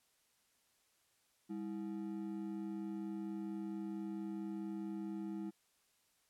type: ring-modulated tone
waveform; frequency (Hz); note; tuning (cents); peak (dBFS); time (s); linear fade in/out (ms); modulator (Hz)
triangle; 262.4; C4; +5; -35; 1.49-5.51; 20; 62.2
effects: white hiss -75 dBFS RMS until 6.29 s + low-pass 12000 Hz 12 dB/octave